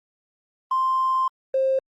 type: tone pair in turn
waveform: triangle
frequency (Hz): 1046.5 / 530.7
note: C6 / C5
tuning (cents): 0 / +24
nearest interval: octave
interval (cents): 1176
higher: first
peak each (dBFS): -15 / -14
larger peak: second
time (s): 0.71-1.28 / 1.54-1.79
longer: first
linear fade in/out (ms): 5
effects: tanh soft clip ceiling -16 dBFS + Opus 32 kbps